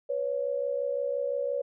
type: tone pair together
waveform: sine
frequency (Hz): 493.9 / 559.7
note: B4 / C#5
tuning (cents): 0 / +17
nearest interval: major second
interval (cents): 217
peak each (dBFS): -31 / -29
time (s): 0.09-1.62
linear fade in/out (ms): 10
effects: none